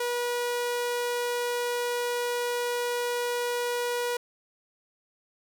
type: tone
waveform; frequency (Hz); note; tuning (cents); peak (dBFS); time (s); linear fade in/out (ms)
sawtooth; 484; B4; -35; -23; 0-4.17; 5
effects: none

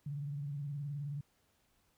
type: tone with vibrato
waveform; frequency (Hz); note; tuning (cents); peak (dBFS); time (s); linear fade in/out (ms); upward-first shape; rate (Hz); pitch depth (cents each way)
sine; 143.6; D3; -39; -37; 0.06-1.21; 5; sine; 19; 85
effects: pink hiss -74 dBFS RMS until 1.97 s

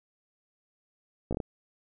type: slowing click train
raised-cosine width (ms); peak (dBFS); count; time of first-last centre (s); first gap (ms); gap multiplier
2; -18; 5; 1.31-1.402; 16; 1.25
effects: none

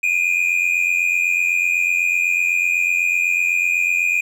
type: tone pair together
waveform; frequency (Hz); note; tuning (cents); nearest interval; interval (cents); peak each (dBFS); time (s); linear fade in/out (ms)
triangle; 2401 / 2489; D7 / D#7; +38 / 0; minor second; 62; -17; 0.03-4.21; 5
effects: none

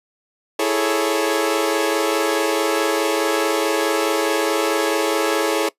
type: chord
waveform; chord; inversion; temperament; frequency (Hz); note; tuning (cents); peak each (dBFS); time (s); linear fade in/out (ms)
sawtooth; A major seventh; second; equal; 329.6 / 415.3 / 440 / 554.4; E4 / G#4 / A4 / C#5; 0 / 0 / 0 / 0; -19; 0.59-5.69; 5
effects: noise-tail reverb RT60 0.1 s tail -20 dB re dry + resampled to 32000 Hz

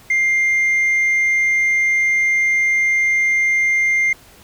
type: tone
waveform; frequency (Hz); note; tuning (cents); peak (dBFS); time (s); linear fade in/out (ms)
sine; 2100; C7; +6; -11; 0.1-4.13; 5
effects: tanh soft clip ceiling -12 dBFS + pink hiss -46 dBFS RMS until 4.43 s

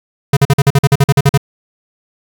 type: tone bursts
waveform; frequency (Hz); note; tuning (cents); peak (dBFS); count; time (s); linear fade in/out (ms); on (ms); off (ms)
square; 139.5; C#3; +11; -6; 13; 0.33-1.376; 5; 38; 46
effects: 7-bit

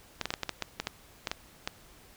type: clicks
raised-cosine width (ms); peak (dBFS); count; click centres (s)
0.2; -13; 12; 0.213 / 0.256 / 0.305 / 0.339 / 0.433 / 0.493 / 0.623 / 0.8 / 0.871 / 1.272 / 1.315 / 1.675
effects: pink hiss -56 dBFS RMS until 2.16 s

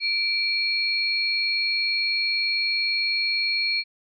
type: tone pair together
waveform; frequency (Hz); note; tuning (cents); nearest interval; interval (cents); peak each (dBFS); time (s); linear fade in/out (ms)
sine; 2340 / 4309; D7 / C#8; -7 / -50; major seventh; 1057; -24; 0-3.84; 50
effects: none

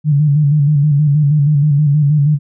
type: tone with vibrato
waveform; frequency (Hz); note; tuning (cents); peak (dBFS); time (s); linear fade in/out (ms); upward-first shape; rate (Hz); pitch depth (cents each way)
sine; 146.83; D3; 0; -8; 0.04-2.39; 50; square; 6.3; 58
effects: none

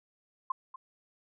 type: tone with echo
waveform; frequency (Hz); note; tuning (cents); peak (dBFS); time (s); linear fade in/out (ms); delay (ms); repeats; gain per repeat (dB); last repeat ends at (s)
sine; 1052; C6; +9; -27; 0.5-0.52; 5; 240; 1; -14; 0.76
effects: none

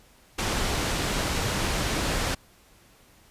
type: low-pass noise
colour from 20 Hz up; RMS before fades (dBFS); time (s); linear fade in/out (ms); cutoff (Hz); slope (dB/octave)
pink; -27; 0.38-2.35; 10; 8100; 12
effects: pink hiss -57 dBFS RMS until 3.3 s + resampled to 32000 Hz

